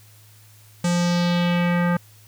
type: tone with low-pass filter sweep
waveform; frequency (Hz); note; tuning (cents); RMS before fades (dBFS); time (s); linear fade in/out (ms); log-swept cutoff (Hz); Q
square; 174.61; F3; 0; -20; 0.84-1.97; 5; 8100 to 1500; 2.2
effects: added 106 Hz sine -49 dBFS peak until 2.27 s + white hiss -53 dBFS RMS until 2.27 s